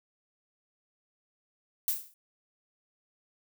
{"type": "noise with exponential decay", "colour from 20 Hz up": "violet", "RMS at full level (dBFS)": -25, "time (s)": [1.88, 2.14], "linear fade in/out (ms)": 1, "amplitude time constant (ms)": 56, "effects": []}